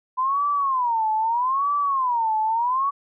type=tone with vibrato; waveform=sine; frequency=1002 Hz; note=B5; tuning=25 cents sharp; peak=-19 dBFS; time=0.17-2.91 s; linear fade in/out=20 ms; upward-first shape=sine; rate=0.79 Hz; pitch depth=250 cents each way; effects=none